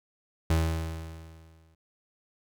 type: tone with exponential decay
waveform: 35% pulse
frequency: 81 Hz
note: E2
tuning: 30 cents flat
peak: -19 dBFS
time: 0.5-1.75 s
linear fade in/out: 5 ms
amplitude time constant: 270 ms
effects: none